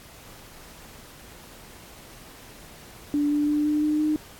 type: tone with pitch steps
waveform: sine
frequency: 291.7 / 294.4 / 297.1 / 299.9 / 302.7 / 305.5 Hz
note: D4 / D4 / D4 / D4 / D#4 / D#4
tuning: -12 / +4 / +20 / +36 / -48 / -32 cents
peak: -20 dBFS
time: 3.14-4.16 s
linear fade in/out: 0 ms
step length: 170 ms
effects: pink hiss -47 dBFS RMS until 4.39 s + AAC 64 kbps